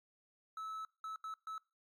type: tone bursts at uneven times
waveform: triangle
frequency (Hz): 1302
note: E6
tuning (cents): -22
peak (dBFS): -39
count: 4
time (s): 0.57-0.85 / 1.04-1.16 / 1.24-1.34 / 1.47-1.58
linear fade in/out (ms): 2
effects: noise-tail reverb RT60 0.3 s tail -23 dB re dry + MP3 96 kbps